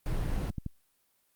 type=noise; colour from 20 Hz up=brown; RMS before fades=-31 dBFS; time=0.06-0.5 s; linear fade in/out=0 ms
type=click train; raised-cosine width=5 ms; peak=-22 dBFS; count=6; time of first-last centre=0.26-0.663 s; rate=12.4 Hz
effects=white hiss -72 dBFS RMS until 1.35 s + Opus 32 kbps